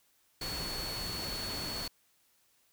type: tone in noise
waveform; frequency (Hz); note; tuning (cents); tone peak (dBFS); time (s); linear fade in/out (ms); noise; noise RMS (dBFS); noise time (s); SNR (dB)
sine; 4410; C#8; -10; -38; 0.41-1.88; 5; pink; -40; 0.41-1.88; -1
effects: white hiss -70 dBFS RMS until 2.72 s